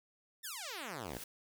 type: exponential sweep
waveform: 5% pulse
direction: down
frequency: 1888 to 49.75 Hz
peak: -30 dBFS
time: 0.43-1.19 s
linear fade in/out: 20 ms
type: noise with exponential growth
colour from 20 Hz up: white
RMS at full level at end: -44 dBFS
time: 0.83-1.24 s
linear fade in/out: 5 ms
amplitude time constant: 88 ms
effects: none